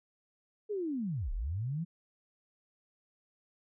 sine linear two-way sweep, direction down then up, 434.1 to 30.63 to 175.3 Hz, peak -32 dBFS, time 0.69-1.85 s, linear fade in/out 20 ms, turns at 1.32 s, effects none

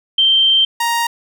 sine / sawtooth tone pair in turn, 3136 / 935.6 Hz, G7 / A#5, 0 / +6 cents, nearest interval octave + major sixth, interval 2094 cents, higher first, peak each -9 / -11 dBFS, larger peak first, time 0.18-0.65 / 0.8-1.07 s, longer first, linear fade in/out 5 ms, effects none

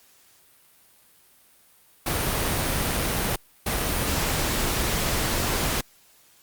pink noise bursts at uneven times, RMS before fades -25 dBFS, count 2, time 2.06-3.36 / 3.66-5.81 s, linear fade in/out 5 ms, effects white hiss -57 dBFS RMS until 6.42 s + Opus 48 kbps

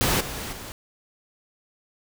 pink noise with level steps, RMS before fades -22 / -33 / -38 dBFS, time 0.01-0.72 s, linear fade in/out 0 ms, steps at 0.2 / 0.52 s, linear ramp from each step 10 ms, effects none

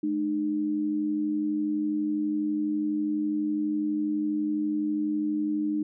sine tone pair together, 211.6 / 303.7 Hz, G#3 / D#4, +33 / -42 cents, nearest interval tritone, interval 625 cents, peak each -33 / -25 dBFS, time 0.03-5.83 s, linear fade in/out 5 ms, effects none

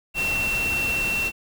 sine tone in noise, 2711 Hz, E7, 48 cents sharp, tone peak -22 dBFS, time 0.14-1.32 s, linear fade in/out 50 ms, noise pink, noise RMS -31 dBFS, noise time 0.14-1.32 s, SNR +6 dB, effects none

